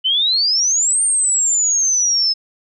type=exponential two-way sweep; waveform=sine; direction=up then down; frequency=2978 to 8870 to 5160 Hz; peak=-13 dBFS; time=0.04-2.34 s; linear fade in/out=20 ms; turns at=1.02 s; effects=none